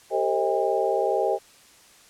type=tone cluster; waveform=sine; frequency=390.9 / 452.6 / 532 / 632 / 806 Hz; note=G4 / A4 / C5 / D#5 / G5; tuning=-5 / +49 / +29 / +27 / +48 cents; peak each=-27 dBFS; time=0.1-1.39 s; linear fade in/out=50 ms; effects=white hiss -53 dBFS RMS until 2.09 s + low-pass 10000 Hz 12 dB/octave